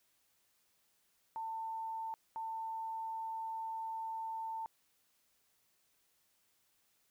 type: tone bursts at uneven times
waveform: sine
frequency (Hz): 895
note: A5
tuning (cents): +29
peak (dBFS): -38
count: 2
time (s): 1.36-2.14 / 2.36-4.66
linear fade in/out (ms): 0
effects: white hiss -75 dBFS RMS until 7.1 s